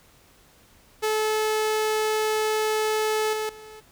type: tone with level steps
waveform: sawtooth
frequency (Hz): 432.5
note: A4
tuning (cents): -30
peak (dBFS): -18 / -22 / -38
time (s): 1.02-3.81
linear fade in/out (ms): 20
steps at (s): 3.33 / 3.49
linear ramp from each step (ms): 2
effects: pink hiss -56 dBFS RMS until 3.91 s